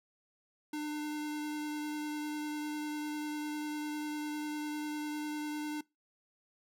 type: tone with vibrato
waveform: square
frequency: 300.4 Hz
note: D4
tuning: 39 cents sharp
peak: -36 dBFS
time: 0.73-5.81 s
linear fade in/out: 5 ms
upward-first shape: sine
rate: 10 Hz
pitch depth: 9 cents each way
effects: noise-tail reverb RT60 0.2 s tail -22 dB re dry